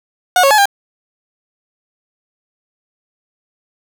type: tone with pitch steps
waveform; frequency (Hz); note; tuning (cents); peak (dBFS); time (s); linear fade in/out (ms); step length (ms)
30% pulse; 727 / 550 / 852 / 800; F#5 / C#5 / G#5 / G5; -31 / -14 / +44 / +35; -5; 0.36-0.656; 2; 74
effects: none